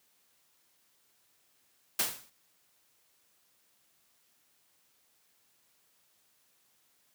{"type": "noise with exponential decay", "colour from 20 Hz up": "white", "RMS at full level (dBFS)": -25, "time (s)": [1.99, 2.3], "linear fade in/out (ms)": 5, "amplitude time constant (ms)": 66, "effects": ["white hiss -70 dBFS RMS until 7.14 s", "high-pass 80 Hz 12 dB/octave"]}